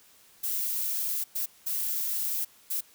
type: noise bursts at uneven times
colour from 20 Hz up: violet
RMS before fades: -30 dBFS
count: 4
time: 0.43-1.24 / 1.35-1.46 / 1.66-2.45 / 2.7-2.81 s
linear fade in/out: 10 ms
effects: white hiss -58 dBFS RMS until 2.94 s